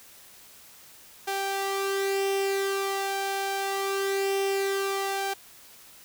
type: tone with flanger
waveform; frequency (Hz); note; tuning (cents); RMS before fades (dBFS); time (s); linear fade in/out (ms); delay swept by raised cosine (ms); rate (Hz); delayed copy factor
sawtooth; 392; G4; 0; -28; 1.27-5.34; 10; 1.2 to 2.2; 0.48; +0.5
effects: white hiss -51 dBFS RMS until 6.04 s